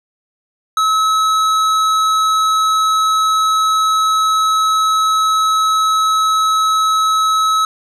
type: tone with hard clipping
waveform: sine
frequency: 1291 Hz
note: E6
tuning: 37 cents flat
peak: -13 dBFS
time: 0.77-7.65 s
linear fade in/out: 2 ms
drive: 12 dB
effects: none